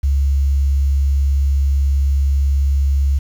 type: tone with quantisation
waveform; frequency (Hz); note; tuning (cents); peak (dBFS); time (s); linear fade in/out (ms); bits
sine; 69.2; C#2; -2; -12; 0.03-3.19; 10; 7
effects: none